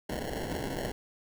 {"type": "noise with sample-and-hold", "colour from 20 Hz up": "white", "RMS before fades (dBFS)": -35, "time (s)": [0.09, 0.92], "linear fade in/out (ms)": 5, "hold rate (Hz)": 1225, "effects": []}